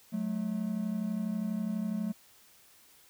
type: tone pair together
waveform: triangle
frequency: 184.5 / 216.7 Hz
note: F#3 / A3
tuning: -5 / -26 cents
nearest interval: minor third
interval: 279 cents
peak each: -33 / -30 dBFS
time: 0.12-2.13 s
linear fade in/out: 20 ms
effects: white hiss -60 dBFS RMS until 3.09 s